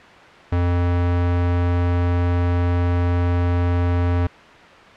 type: tone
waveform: square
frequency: 87.8 Hz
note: F2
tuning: 10 cents sharp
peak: -17 dBFS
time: 0.52-4.27 s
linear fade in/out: 5 ms
effects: white hiss -42 dBFS RMS until 4.96 s + low-pass 2000 Hz 12 dB/octave